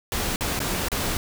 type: noise with dropouts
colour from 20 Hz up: pink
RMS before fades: -26 dBFS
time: 0.12-1.17 s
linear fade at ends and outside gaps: 1 ms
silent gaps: 0.36-0.408 / 0.592-0.602 / 0.885-0.917 s
effects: none